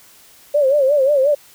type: tone with vibrato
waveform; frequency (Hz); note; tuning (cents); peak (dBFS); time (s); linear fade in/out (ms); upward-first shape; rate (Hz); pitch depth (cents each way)
sine; 558; C#5; +11; -11; 0.54-1.35; 10; sine; 5.6; 120
effects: white hiss -47 dBFS RMS until 1.54 s